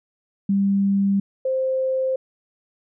sine tone pair in turn, 197.8 / 523.5 Hz, G3 / C5, +16 / +1 cents, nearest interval octave + perfect fourth, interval 1685 cents, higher second, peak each -16 / -19 dBFS, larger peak first, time 0.49-1.2 / 1.45-2.16 s, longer neither, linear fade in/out 5 ms, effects none

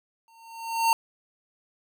square tone with exponential growth, 912 Hz, A#5, 38 cents flat, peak -17 dBFS, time 0.28-0.93 s, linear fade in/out 1 ms, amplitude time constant 140 ms, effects none

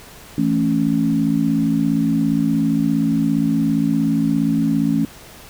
sine chord, A major, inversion second, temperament equal, 164.81 / 220 / 277.2 Hz, E3 / A3 / C#4, 0 / 0 / 0 cents, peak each -21 / -19 / -18 dBFS, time 0.38-5.05 s, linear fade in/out 2 ms, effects pink hiss -41 dBFS RMS until 5.49 s

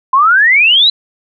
sine exponential sweep, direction up, 1018 to 4065 Hz, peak -5 dBFS, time 0.13-0.9 s, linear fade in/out 5 ms, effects none

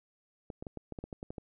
clicks, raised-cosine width 2 ms, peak -27 dBFS, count 11, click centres 0.502 / 0.625 / 0.668 / 0.773 / 0.923 / 0.988 / 1.04 / 1.128 / 1.229 / 1.305 / 1.382 s, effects none

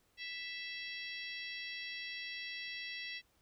harmonic tone with a mistuned harmonic, 659.3 Hz, E5, in tune, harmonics 3 / 4 / 5 / 6 / 7 / 8, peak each -45 / -47 / -49 / -51 / -52 / -53 dBFS, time 0.17-3.22 s, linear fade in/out 50 ms, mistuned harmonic 8, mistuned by +73 cents, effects pink hiss -73 dBFS RMS until 3.41 s

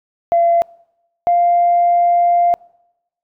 sine tone pair in turn, 683 / 696.9 Hz, F5 / F5, -39 / -4 cents, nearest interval unison, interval 35 cents, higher second, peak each -9 dBFS, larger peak neither, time 0.32-0.62 / 1.27-2.54 s, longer second, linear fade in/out 0 ms, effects noise-tail reverb RT60 0.9 s tail -26 dB re dry + tanh soft clip ceiling -5 dBFS

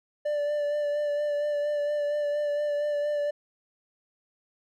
triangle tone with vibrato, 587.3 Hz, D5, in tune, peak -23 dBFS, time 0.25-3.31 s, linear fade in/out 10 ms, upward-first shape sine, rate 4.3 Hz, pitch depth 21 cents each way, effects none

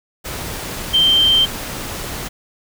sine tone in noise, 3136 Hz, G7, in tune, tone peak -10 dBFS, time 0.93-1.46 s, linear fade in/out 20 ms, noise pink, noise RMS -27 dBFS, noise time 0.24-2.29 s, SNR +14 dB, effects none

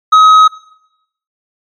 sine tone with tanh clipping, 1270 Hz, D#6, 35 cents sharp, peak -3 dBFS, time 0.12-0.48 s, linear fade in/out 10 ms, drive 6 dB, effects noise-tail reverb RT60 0.8 s tail -19 dB re dry + MP3 64 kbps

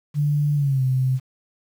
sine tone with pitch glide, 146.83 to 130.06 Hz, D3 to C3, 0 to -10 cents, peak -17 dBFS, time 0.14-1.2 s, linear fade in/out 50 ms, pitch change -210 cents, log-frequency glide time 0.55-0.83 s, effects 8-bit

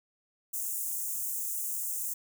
white high-pass noise, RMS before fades -34 dBFS, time 0.53-2.14 s, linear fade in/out 10 ms, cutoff 6600 Hz, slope 48 dB/octave, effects none

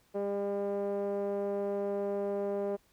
5% pulse tone with low-pass filter, 200.8 Hz, G3, 42 cents sharp, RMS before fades -33 dBFS, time 0.14-2.77 s, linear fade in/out 20 ms, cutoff 500 Hz, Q 5.1, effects pink hiss -68 dBFS RMS until 2.92 s

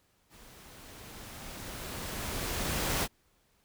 pink noise with level ramp, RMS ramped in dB -55 to -29 dBFS, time 0.29-3.08 s, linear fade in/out 50 ms, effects pink hiss -70 dBFS RMS until 3.64 s

